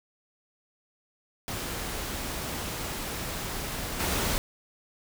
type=noise with level steps; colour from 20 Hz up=pink; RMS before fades=-34 / -28 dBFS; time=1.48-4.38 s; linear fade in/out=0 ms; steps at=3.99 s; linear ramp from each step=20 ms; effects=none